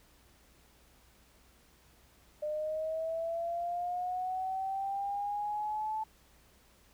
sine linear sweep, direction up, 600 to 875 Hz, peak -32 dBFS, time 2.42-6.04 s, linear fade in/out 10 ms, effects added 60 Hz sine -66 dBFS peak until 6.93 s + pink hiss -64 dBFS RMS until 6.93 s

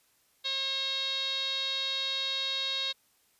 5% pulse tone with low-pass filter, 540 Hz, C#5, 45 cents flat, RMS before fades -32 dBFS, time 0.44-2.93 s, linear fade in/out 20 ms, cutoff 3900 Hz, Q 9, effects white hiss -68 dBFS RMS until 3.39 s + resampled to 32000 Hz

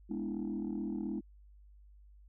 sine chord, E dominant seventh, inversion first, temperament equal, 207.7 / 246.9 / 293.7 / 329.6 Hz, G#3 / B3 / D4 / E4, 0 / 0 / 0 / 0 cents, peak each -37 / -40 / -40 / -39 dBFS, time 0.09-1.21 s, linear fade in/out 20 ms, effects tanh soft clip ceiling -29 dBFS + added 50 Hz sine -55 dBFS peak until 2.28 s

